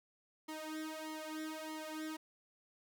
sawtooth tone with flanger, 312.6 Hz, D#4, 8 cents sharp, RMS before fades -44 dBFS, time 0.48-2.17 s, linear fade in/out 10 ms, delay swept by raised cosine 0.96 to 2.66 ms, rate 1.6 Hz, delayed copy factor +0.9, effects none

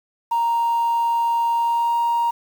sine tone with pitch glide, 932.3 to 937.7 Hz, A#5 to A#5, 0 to +10 cents, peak -15 dBFS, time 0.31-2.31 s, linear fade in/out 10 ms, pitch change +10 cents, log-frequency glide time 1.53-1.98 s, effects tanh soft clip ceiling -15 dBFS + 7-bit

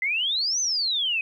sine exponential two-way sweep, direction up then down, 2010 to 6272 to 2487 Hz, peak -22 dBFS, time 0.02-1.21 s, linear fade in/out 2 ms, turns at 0.6 s, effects 10-bit

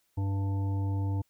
harmonic tone, 98 Hz, G2, in tune, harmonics 1 / 3 / 5 / 7 / 9, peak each -27 / -38 / -48 / -52 / -45 dBFS, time 0.17-1.22 s, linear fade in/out 10 ms, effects white hiss -73 dBFS RMS until 1.29 s

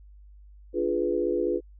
sine chord, D diminished seventh, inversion none, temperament equal with one note detuned, 293.7 / 349.2 / 418 / 493.9 Hz, D4 / F4 / Ab4 / Cb5, 0 / 0 / +11 / 0 cents, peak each -32 / -27 / -29 / -29 dBFS, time 0.73-1.61 s, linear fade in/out 50 ms, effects added 50 Hz sine -47 dBFS peak until 1.79 s

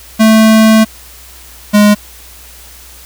square tone pair in turn, 220 / 207.7 Hz, A3 / G#3, 0 / 0 cents, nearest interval minor second, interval 100 cents, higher first, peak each -4 dBFS, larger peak neither, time 0.19-0.85 / 1.73-1.95 s, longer first, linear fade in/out 20 ms, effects added 60 Hz sine -38 dBFS peak until 3.05 s + white hiss -36 dBFS RMS until 3.05 s

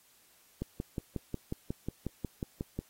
click train, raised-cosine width 3 ms, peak -21 dBFS, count 13, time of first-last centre 0.62-2.79 s, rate 5.53 Hz, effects white hiss -64 dBFS RMS until 2.89 s + AAC 48 kbps

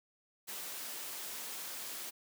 white high-pass noise, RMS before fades -43 dBFS, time 0.47-2.11 s, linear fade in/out 20 ms, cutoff 230 Hz, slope 12 dB/octave, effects none

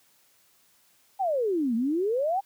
sine exponential two-way sweep, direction down then up, 817 to 220 to 817 Hz, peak -23 dBFS, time 1.19-2.41 s, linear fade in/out 20 ms, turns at 1.75 s, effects white hiss -63 dBFS RMS until 2.45 s + high-pass 80 Hz 12 dB/octave

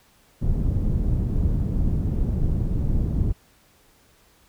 pink low-pass noise, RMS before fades -22 dBFS, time 0.41-3.33 s, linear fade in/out 20 ms, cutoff 180 Hz, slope 12 dB/octave, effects pink hiss -58 dBFS RMS until 4.48 s

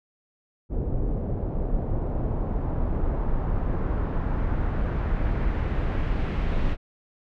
brown noise with low-pass filter sweep, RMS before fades -25 dBFS, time 0.69-6.77 s, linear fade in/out 50 ms, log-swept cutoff 500 to 2900 Hz, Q 1.1, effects none

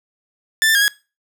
sawtooth tone with pitch steps, 1766 / 1777 / 1629 / 1665 Hz, A6 / A6 / G#6 / G#6, +6 / +17 / -34 / +4 cents, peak -9 dBFS, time 0.62-0.88 s, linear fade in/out 0 ms, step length 65 ms, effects noise-tail reverb RT60 0.3 s tail -21 dB re dry

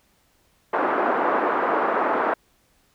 white band-pass noise, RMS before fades -22 dBFS, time 0.73-2.34 s, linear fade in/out 5 ms, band 280 to 1300 Hz, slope 24 dB/octave, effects pink hiss -63 dBFS RMS until 2.94 s

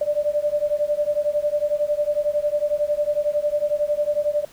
sine beating tone pair, 586 / 597 Hz, D5 / D5, -4 / +28 cents, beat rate 11 Hz, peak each -22 / -22 dBFS, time 0.01-4.45 s, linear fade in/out 5 ms, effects pink hiss -49 dBFS RMS until 4.52 s

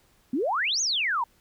sine exponential two-way sweep, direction up then down, 233.1 to 6810 to 890 Hz, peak -23 dBFS, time 0.33-1.24 s, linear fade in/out 5 ms, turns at 0.81 s, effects pink hiss -63 dBFS RMS until 1.4 s

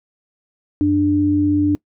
sine tone pair together, 93.2 / 295.7 Hz, F#2 / D4, +13 / +12 cents, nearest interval octave + minor sixth, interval 1999 cents, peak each -22 / -13 dBFS, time 0.81-1.75 s, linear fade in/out 0 ms, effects noise-tail reverb RT60 0.1 s tail -23 dB re dry

